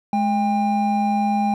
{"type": "tone pair together", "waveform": "triangle", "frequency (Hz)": [211.2, 801], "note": ["G#3", "G5"], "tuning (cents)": [29, 37], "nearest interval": "octave + major seventh", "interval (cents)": 2308, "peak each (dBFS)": -18, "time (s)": [0.13, 1.54], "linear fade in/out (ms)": 2, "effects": []}